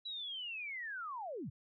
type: linear sweep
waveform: sine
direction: down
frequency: 3955 to 92.5 Hz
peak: -40 dBFS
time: 0.05-1.5 s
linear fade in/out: 10 ms
effects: none